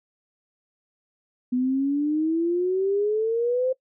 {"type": "exponential sweep", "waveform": "sine", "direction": "up", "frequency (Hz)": [246.9, 523.3], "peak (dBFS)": -20, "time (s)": [1.52, 3.73], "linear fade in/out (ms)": 10, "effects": ["noise-tail reverb RT60 0.1 s tail -22 dB re dry"]}